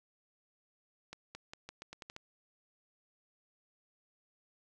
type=accelerating click train; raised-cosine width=0.2 ms; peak=-28 dBFS; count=9; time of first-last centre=1.13-2.164 s; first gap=220 ms; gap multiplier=0.84; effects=none